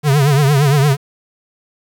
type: tone with vibrato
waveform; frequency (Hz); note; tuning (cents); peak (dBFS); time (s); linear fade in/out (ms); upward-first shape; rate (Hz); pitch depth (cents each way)
square; 142.2; C#3; +45; -10; 0.03-0.97; 50; triangle; 8.7; 130
effects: 7-bit